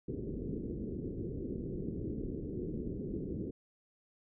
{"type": "low-pass noise", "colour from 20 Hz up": "white", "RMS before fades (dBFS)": -39, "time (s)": [0.08, 3.51], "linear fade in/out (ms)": 5, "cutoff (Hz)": 420, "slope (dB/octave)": 48, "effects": []}